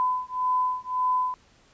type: beating tone pair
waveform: sine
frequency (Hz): 1007 / 1008.8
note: B5 / B5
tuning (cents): +33 / +36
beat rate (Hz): 1.8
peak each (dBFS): -26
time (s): 0-1.34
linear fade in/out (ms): 0
effects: pink hiss -59 dBFS RMS until 1.73 s + resampled to 16000 Hz